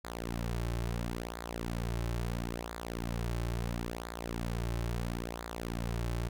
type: tone with flanger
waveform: sawtooth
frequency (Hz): 58.2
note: A#1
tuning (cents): -2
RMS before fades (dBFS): -36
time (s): 0.04-6.29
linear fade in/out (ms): 10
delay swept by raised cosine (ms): 0.34 to 4.24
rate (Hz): 0.74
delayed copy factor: -0.75
effects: none